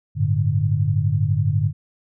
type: chord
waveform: sine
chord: G suspended second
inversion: none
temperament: equal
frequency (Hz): 98 / 110 / 146.83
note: G2 / A2 / D3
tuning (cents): 0 / 0 / 0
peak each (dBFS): -21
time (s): 0.15-1.73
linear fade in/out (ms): 50
effects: none